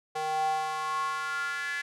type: tone with high-pass filter sweep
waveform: square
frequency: 155.56 Hz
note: D#3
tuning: in tune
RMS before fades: -31 dBFS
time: 0.15-1.82 s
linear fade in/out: 10 ms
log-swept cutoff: 640 to 1800 Hz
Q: 6.6
effects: low-pass 9000 Hz 12 dB/octave